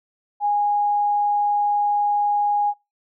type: tone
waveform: sine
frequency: 824 Hz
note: G#5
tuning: 14 cents flat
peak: -17 dBFS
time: 0.4-2.74 s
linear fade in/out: 50 ms
effects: noise-tail reverb RT60 0.2 s tail -21 dB re dry